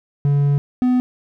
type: tone pair in turn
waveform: triangle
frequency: 142.6 / 250.7 Hz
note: C#3 / B3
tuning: +49 / +26 cents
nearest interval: minor seventh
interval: 977 cents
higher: second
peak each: -11 dBFS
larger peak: neither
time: 0.25-0.58 / 0.82-1 s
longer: first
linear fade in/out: 0 ms
effects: none